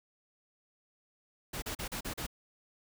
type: noise bursts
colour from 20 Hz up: pink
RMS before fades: -38 dBFS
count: 6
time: 1.53-2.267 s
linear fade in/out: 10 ms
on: 92 ms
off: 37 ms
effects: none